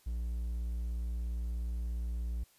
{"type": "tone", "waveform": "triangle", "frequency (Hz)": 58.5, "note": "A#1", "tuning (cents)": 7, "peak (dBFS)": -31, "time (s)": [0.06, 2.44], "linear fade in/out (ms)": 10, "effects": ["white hiss -66 dBFS RMS until 2.58 s", "resampled to 32000 Hz"]}